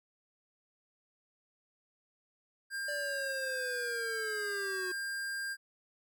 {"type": "tone", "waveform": "square", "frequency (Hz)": 1600, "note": "G6", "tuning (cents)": 35, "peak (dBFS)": -36, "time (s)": [2.7, 5.57], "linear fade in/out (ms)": 50}
{"type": "linear sweep", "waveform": "square", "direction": "down", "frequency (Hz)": [587.3, 363], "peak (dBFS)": -39, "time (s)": [2.88, 4.92], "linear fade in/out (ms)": 5}
{"effects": []}